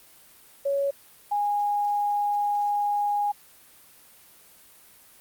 sine tone pair in turn, 558 / 822.4 Hz, C#5 / G#5, +11 / -17 cents, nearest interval perfect fifth, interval 672 cents, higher second, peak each -22 dBFS, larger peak neither, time 0.65-0.91 / 1.31-3.32 s, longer second, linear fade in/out 10 ms, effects white hiss -53 dBFS RMS until 5.2 s + Opus 32 kbps

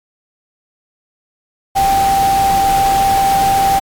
sine tone in noise, 784 Hz, G5, in tune, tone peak -10 dBFS, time 1.75-3.8 s, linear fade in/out 20 ms, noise pink, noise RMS -22 dBFS, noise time 1.75-3.8 s, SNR +9 dB, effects AAC 64 kbps

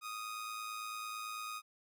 sawtooth tone with amplitude modulation, 1244.5 Hz, D#6, in tune, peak -35 dBFS, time 0.01-1.62 s, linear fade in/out 50 ms, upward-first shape sine, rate 109 Hz, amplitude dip 45%, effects none

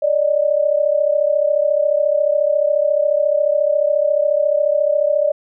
sine tone pair together, 575 / 609.2 Hz, D5 / D#5, -37 / -37 cents, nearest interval minor second, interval 100 cents, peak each -16 dBFS, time 0.02-5.32 s, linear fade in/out 10 ms, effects none

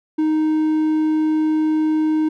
triangle tone, 311.1 Hz, D#4, in tune, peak -13 dBFS, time 0.18-2.29 s, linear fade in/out 10 ms, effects none

